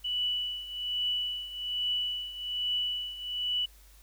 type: tone with tremolo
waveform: sine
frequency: 2960 Hz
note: F#7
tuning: in tune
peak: -26 dBFS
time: 0.04-3.66 s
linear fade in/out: 10 ms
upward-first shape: triangle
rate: 1.2 Hz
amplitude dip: 80%
effects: added 50 Hz sine -54 dBFS peak until 4.02 s + white hiss -60 dBFS RMS until 4.02 s